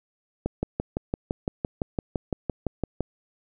click train, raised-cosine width 2 ms, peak -12 dBFS, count 16, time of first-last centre 0.46-3.007 s, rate 5.89 Hz, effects none

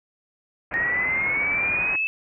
white low-pass noise, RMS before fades -33 dBFS, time 0.71-1.96 s, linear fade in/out 5 ms, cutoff 2500 Hz, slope 96 dB/octave
sine linear sweep, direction up, 1850 to 2637 Hz, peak -21 dBFS, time 0.74-2.07 s, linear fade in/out 0 ms
effects none

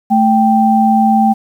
sine tone pair together, 220 / 784 Hz, A3 / G5, 0 / 0 cents, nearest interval octave + minor seventh, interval 2200 cents, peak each -10 dBFS, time 0.1-1.34 s, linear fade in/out 20 ms, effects 7-bit

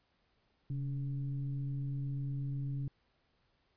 sine tone with frequency modulation, 135.9 Hz, C#3, 34 cents flat, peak -34 dBFS, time 0.7-2.88 s, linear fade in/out 2 ms, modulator 150 Hz, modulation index 0.44, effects pink hiss -75 dBFS RMS until 3.76 s + resampled to 11025 Hz

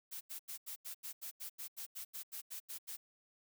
blue noise bursts, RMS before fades -45 dBFS, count 16, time 0.11-2.97 s, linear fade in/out 20 ms, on 100 ms, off 84 ms, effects none

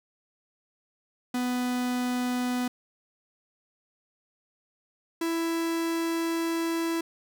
45% pulse tone pair in turn, 248.3 / 331.4 Hz, B3 / E4, +9 / +9 cents, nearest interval perfect fourth, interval 500 cents, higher second, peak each -26 dBFS, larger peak neither, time 1.34-2.68 / 5.21-7.01 s, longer second, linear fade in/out 5 ms, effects none

